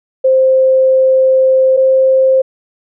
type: tone pair in turn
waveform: sine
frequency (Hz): 524 / 526.6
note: C5 / C5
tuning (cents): +2 / +11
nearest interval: unison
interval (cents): 9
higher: second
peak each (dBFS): -6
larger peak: neither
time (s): 0.24-1.77 / 1.77-2.42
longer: first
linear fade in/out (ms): 10
effects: none